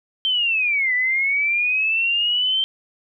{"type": "linear two-way sweep", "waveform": "sine", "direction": "down then up", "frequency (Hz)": [3136, 1969, 3136], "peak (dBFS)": -17, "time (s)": [0.25, 2.64], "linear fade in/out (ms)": 0, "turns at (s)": 0.94, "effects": []}